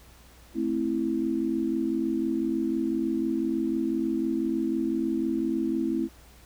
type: chord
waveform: sine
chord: A minor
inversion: none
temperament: just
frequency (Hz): 220 / 264 / 330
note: A3 / C4 / E4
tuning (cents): 0 / +16 / +2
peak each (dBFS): -31 / -29 / -27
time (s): 0.54-6.09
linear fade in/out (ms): 50
effects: added 60 Hz sine -53 dBFS peak until 6.45 s + pink hiss -55 dBFS RMS until 6.45 s